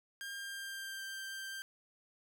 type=tone with pitch glide; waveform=sawtooth; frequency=1605 to 1573.8 Hz; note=G6 to G6; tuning=+40 to +6 cents; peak=-38 dBFS; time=0.21-1.62 s; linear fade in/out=0 ms; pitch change=-34 cents; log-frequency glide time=0.32-1.07 s; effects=none